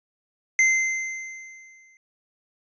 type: tone with exponential decay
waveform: square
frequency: 2075 Hz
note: C7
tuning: 15 cents flat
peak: -15 dBFS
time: 0.59-1.97 s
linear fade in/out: 1 ms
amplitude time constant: 300 ms
effects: resampled to 16000 Hz